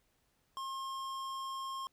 triangle tone with hard clipping, 1070 Hz, C6, 38 cents sharp, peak -40 dBFS, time 0.57-1.87 s, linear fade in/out 0 ms, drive 18 dB, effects pink hiss -75 dBFS RMS until 1.92 s

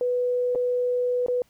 sine tone with dropouts, 493.9 Hz, B4, in tune, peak -21 dBFS, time 0.01-1.42 s, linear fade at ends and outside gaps 1 ms, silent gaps 0.55-0.556 / 1.263-1.283 s, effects pink hiss -63 dBFS RMS until 1.49 s

